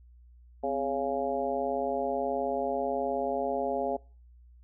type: harmonic tone with a mistuned harmonic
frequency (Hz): 138.59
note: C#3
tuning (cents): 0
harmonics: 2 / 3 / 4 / 5 / 6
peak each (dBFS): -37 / -34 / -32 / -32 / -37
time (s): 0.63-3.97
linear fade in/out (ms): 10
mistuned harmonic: 2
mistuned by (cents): -120
effects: noise-tail reverb RT60 0.4 s tail -24 dB re dry + added 60 Hz sine -52 dBFS peak until 4.63 s